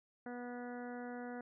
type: harmonic tone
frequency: 244.2 Hz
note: B3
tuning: 19 cents flat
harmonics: 1 / 2 / 3 / 4 / 5 / 6 / 7 / 8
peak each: -45 / -48 / -50 / -59 / -61 / -54 / -58 / -61 dBFS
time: 0.26-1.41 s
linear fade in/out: 2 ms
effects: none